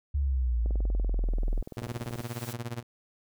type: exponential sweep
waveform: sine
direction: down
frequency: 72.6 to 33.93 Hz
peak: -24 dBFS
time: 0.14-1.62 s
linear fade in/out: 10 ms
type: click train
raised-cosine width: 2 ms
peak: -26 dBFS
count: 33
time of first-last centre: 0.66-2.206 s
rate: 20.7 Hz
type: noise with exponential growth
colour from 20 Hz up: white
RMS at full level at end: -42 dBFS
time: 1.24-2.53 s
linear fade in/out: 2 ms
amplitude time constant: 280 ms
type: tone with tremolo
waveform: sawtooth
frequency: 118.9 Hz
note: A#2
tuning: 35 cents sharp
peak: -27 dBFS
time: 1.77-2.83 s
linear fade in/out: 10 ms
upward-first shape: sine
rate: 17 Hz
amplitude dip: 90%
effects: none